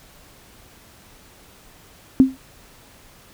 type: tone with exponential decay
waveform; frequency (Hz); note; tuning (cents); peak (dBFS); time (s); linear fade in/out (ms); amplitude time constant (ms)
sine; 263.5; C4; +12; -4; 2.2-2.37; 0; 35
effects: pink hiss -49 dBFS RMS until 3.33 s